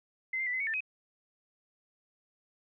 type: tone with pitch steps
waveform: sine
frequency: 2062 / 2101 / 1975 / 2044 / 2227 / 1785 / 2527 Hz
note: C7 / C7 / B6 / C7 / C#7 / A6 / D#7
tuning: -26 / +7 / 0 / -41 / +7 / +24 / +26 cents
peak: -30 dBFS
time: 0.33-0.806 s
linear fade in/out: 5 ms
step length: 68 ms
effects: none